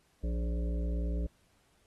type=harmonic tone with a mistuned harmonic; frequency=58.27 Hz; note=A#1; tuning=in tune; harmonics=1 / 3 / 5 / 7 / 9 / 10; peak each=-30 / -40 / -44 / -47 / -49 / -50 dBFS; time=0.23-1.27 s; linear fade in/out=10 ms; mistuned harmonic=7; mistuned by=+42 cents; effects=pink hiss -70 dBFS RMS until 1.86 s + AAC 32 kbps